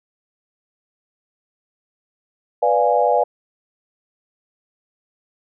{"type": "chord", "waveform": "sine", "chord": "B diminished seventh", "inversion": "none", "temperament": "equal", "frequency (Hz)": [493.9, 587.3, 698.5, 830.6], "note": ["B4", "D5", "F5", "Ab5"], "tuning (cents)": [0, 0, 0, 0], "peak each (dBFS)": -19, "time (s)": [2.62, 3.24], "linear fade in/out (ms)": 10, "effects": []}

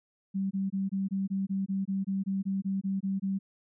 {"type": "tone bursts", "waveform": "sine", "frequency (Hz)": 193.9, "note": "G3", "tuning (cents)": -19, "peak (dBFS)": -27, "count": 16, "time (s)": [0.34, 3.39], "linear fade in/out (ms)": 20, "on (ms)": 170, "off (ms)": 22, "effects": []}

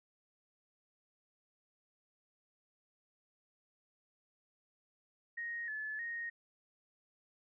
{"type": "tone with pitch steps", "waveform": "sine", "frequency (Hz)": [1870, 1727, 1864], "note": ["A#6", "A6", "A#6"], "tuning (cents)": [5, -33, -1], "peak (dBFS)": -38, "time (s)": [5.37, 6.3], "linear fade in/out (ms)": 10, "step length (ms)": 310, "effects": []}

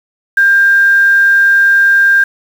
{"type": "tone with quantisation", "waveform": "sine", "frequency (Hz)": 1595, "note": "G6", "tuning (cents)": 30, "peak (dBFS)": -5, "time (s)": [0.37, 2.24], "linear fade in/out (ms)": 5, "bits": 5, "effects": []}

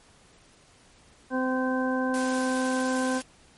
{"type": "harmonic tone", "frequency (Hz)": 258, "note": "C4", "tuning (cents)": -24, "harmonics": [1, 2, 3, 4, 6], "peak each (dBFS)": [-26, -30, -35, -34, -33], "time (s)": [1.3, 3.22], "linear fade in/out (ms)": 50}
{"type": "high-pass noise", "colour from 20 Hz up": "white", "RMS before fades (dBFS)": -37, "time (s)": [2.14, 3.22], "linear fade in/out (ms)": 0, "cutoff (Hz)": 270, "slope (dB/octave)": 12}
{"effects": ["pink hiss -57 dBFS RMS until 3.57 s", "MP3 48 kbps"]}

